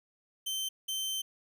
sawtooth tone bursts at uneven times, 3100 Hz, G7, 20 cents flat, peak -29 dBFS, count 2, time 0.46-0.69 / 0.88-1.22 s, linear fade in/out 10 ms, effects none

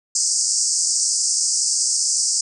white band-pass noise, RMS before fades -20 dBFS, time 0.15-2.41 s, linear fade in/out 5 ms, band 4800 to 8700 Hz, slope 96 dB/octave, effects none

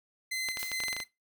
sawtooth tone with tremolo, 2056 Hz, C7, 31 cents flat, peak -28 dBFS, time 0.31-1.04 s, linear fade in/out 10 ms, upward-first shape square, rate 2.4 Hz, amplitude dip 40%
clicks, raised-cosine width 0.2 ms, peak -19 dBFS, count 10, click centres 0.487 / 0.572 / 0.63 / 0.717 / 0.803 / 0.837 / 0.883 / 0.929 / 0.966 / 1.002 s
blue noise with exponential decay, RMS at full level -37 dBFS, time 0.59-1.05 s, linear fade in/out 1 ms, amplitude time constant 99 ms
effects noise-tail reverb RT60 0.2 s tail -18 dB re dry

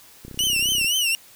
click train, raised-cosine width 3 ms, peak -25 dBFS, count 20, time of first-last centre 0.25-0.846 s, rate 31.9 Hz
sawtooth tone with vibrato, 2873 Hz, F7, 48 cents sharp, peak -16 dBFS, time 0.39-1.15 s, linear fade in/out 0 ms, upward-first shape triangle, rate 3.9 Hz, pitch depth 150 cents each way
effects white hiss -49 dBFS RMS until 1.35 s

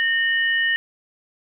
sine tone pair together, 1838 / 2952 Hz, A#6 / F#7, -25 / -5 cents, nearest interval minor sixth, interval 820 cents, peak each -18 / -25 dBFS, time 0-0.76 s, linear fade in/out 0 ms, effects none

